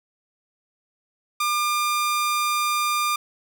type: tone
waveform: sawtooth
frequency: 1200 Hz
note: D6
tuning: 37 cents sharp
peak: -17 dBFS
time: 1.4-3.16 s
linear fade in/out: 5 ms
effects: none